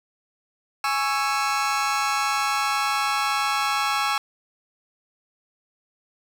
sawtooth chord, C# minor, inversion second, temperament just, 831.5 / 1108.7 / 1330.5 Hz, G#5 / C#6 / E6, +2 / 0 / +16 cents, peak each -22 dBFS, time 0.84-4.18 s, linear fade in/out 2 ms, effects low-pass 8000 Hz 12 dB/octave + 7-bit

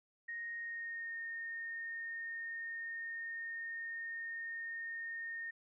sine tone with pitch glide, 1864 to 1837.3 Hz, A#6 to A#6, -1 to -26 cents, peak -40 dBFS, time 0.28-5.51 s, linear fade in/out 10 ms, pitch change -25 cents, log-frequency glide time 0.57-1.18 s, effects none

